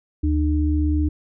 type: tone pair together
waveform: sine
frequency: 75.7 / 302.6 Hz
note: D#2 / D#4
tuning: -47 / -48 cents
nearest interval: 2 octaves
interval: 2399 cents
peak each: -18 / -22 dBFS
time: 0.23-1.09 s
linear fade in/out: 10 ms
effects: none